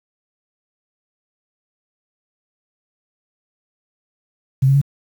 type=tone with pitch steps; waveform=sine; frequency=132.8 / 136.69 / 140.7 Hz; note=C3 / C#3 / C#3; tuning=+26 / -24 / +26 cents; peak=-10 dBFS; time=4.62-4.815 s; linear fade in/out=10 ms; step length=65 ms; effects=7-bit